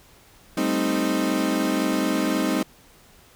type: chord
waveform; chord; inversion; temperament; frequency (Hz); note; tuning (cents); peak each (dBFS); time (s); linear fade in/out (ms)
35% pulse; A half-diminished seventh; third; equal; 196 / 220 / 261.6 / 311.1; G3 / A3 / C4 / Eb4; 0 / 0 / 0 / 0; -26 / -28 / -24 / -23; 0.57-2.63; 5
effects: pink hiss -53 dBFS RMS until 3.35 s